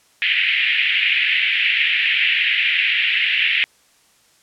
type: band-pass noise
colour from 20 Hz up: white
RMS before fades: -18 dBFS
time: 0.22-3.64 s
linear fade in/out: 0 ms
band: 1900 to 3000 Hz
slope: 48 dB/octave
effects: white hiss -56 dBFS RMS until 4.42 s + low-pass 10000 Hz 12 dB/octave